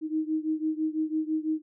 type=beating tone pair; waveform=sine; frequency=311.1 / 317.1 Hz; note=D#4 / D#4; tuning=0 / +33 cents; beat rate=6 Hz; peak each=-28 / -30 dBFS; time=0.01-1.62 s; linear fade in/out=50 ms; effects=none